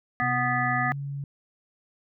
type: harmonic tone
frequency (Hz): 246.8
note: B3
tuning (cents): -1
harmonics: 1 / 3 / 5 / 7 / 8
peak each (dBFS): -33 / -28 / -29 / -29 / -30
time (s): 0.2-0.92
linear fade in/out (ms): 0
type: tone with pitch glide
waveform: sine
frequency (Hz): 129.5 to 140.41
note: C3 to C#3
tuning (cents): -17 to +23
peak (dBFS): -30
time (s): 0.22-1.24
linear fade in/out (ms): 2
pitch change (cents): +140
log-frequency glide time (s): 0.83-0.92
effects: none